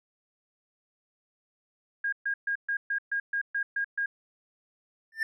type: tone bursts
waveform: sine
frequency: 1626 Hz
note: G#6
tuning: 37 cents flat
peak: -26 dBFS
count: 10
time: 2.04-4.06 s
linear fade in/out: 5 ms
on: 85 ms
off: 130 ms
type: tone with exponential growth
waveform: triangle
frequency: 1788 Hz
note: A6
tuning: 27 cents sharp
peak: -20 dBFS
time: 5.12-5.23 s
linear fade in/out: 2 ms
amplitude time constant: 23 ms
effects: none